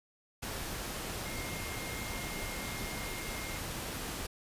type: tone in noise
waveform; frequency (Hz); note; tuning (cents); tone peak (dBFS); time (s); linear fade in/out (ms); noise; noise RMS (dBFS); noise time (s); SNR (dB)
sine; 2127; C7; +28; -45; 1.25-3.58; 10; pink; -39; 0.42-4.27; -9
effects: resampled to 32000 Hz